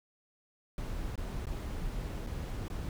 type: noise with dropouts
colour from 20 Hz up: brown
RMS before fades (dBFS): -37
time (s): 0.78-2.89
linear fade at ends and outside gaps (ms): 1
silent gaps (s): 1.157-1.177 / 1.456-1.469 / 2.265-2.27 / 2.682-2.7
effects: none